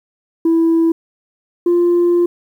sine tone pair in turn, 329.6 / 348.1 Hz, E4 / F4, 0 / -6 cents, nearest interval minor second, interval 94 cents, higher second, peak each -8 dBFS, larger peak neither, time 0.45-0.92 / 1.66-2.26 s, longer second, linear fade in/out 5 ms, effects tanh soft clip ceiling -8 dBFS + 8-bit

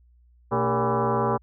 sine tone with frequency modulation, 296 Hz, D4, 14 cents sharp, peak -20 dBFS, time 0.51-1.38 s, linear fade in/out 20 ms, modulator 174 Hz, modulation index 5.2, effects added 60 Hz sine -54 dBFS peak until 1.42 s

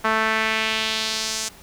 sawtooth tone with band-pass filter sweep, 220 Hz, A3, in tune, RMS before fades -23 dBFS, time 0.04-1.49 s, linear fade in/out 10 ms, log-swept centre 1300 to 6900 Hz, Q 1.7, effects pink hiss -46 dBFS RMS until 1.62 s

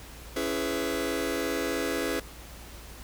sawtooth chord, C# minor seventh, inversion none, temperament just, 277.2 / 332.6 / 415.8 / 498.9 Hz, C#4 / E4 / G#4 / B4, 0 / +16 / +2 / +17 cents, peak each -29 dBFS, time 0.36-2.2 s, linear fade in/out 5 ms, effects added 57 Hz sine -46 dBFS peak until 3.03 s + pink hiss -47 dBFS RMS until 3.03 s

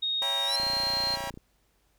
sine tone with pitch glide, 3729 to 4186 Hz, A#7 to C8, 0 to 0 cents, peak -26 dBFS, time 0.02-1.16 s, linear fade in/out 10 ms, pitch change +200 cents, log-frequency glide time 0.46-0.58 s
sawtooth chord, C# diminished seventh, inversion none, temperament just, 554.4 / 665.2 / 798.3 / 957.9 Hz, C#5 / E5 / G5 / Bb5, 0 / +16 / +31 / +47 cents, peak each -35 / -38 / -34 / -33 dBFS, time 0.22-1.3 s, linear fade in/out 0 ms
35% pulse tone with exponential growth, 5470 Hz, F8, 37 cents flat, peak -25 dBFS, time 0.32-0.56 s, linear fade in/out 5 ms, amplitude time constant 51 ms
click train, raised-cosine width 3 ms, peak -30 dBFS, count 24, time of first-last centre 0.6-1.374 s, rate 29.7 Hz
effects added 50 Hz sine -70 dBFS peak until 1.98 s + pink hiss -70 dBFS RMS until 1.98 s

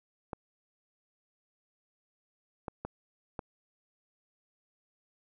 clicks, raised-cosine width 1 ms, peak -22 dBFS, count 4, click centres 0.332 / 2.682 / 2.85 / 3.392 s, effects none

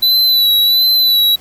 square tone with vibrato, 3972 Hz, B7, 9 cents sharp, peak -9 dBFS, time 0.02-1.36 s, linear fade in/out 10 ms, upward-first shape sine, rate 1.4 Hz, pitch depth 40 cents each way, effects pink hiss -42 dBFS RMS until 1.4 s

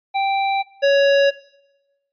square tone pair in turn, 784 / 558.4 Hz, G5 / C#5, 0 / +13 cents, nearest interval tritone, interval 587 cents, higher first, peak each -18 / -13 dBFS, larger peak second, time 0.14-0.63 / 0.82-1.31 s, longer neither, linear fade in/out 20 ms, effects noise-tail reverb RT60 0.9 s tail -19 dB re dry + resampled to 11025 Hz

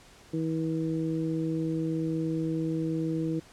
harmonic tone, 161 Hz, E3, 41 cents flat, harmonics 1 / 2 / 3, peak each -31 / -29 / -37 dBFS, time 0.33-3.4 s, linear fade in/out 10 ms, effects pink hiss -54 dBFS RMS until 3.52 s + low-pass 9000 Hz 12 dB/octave

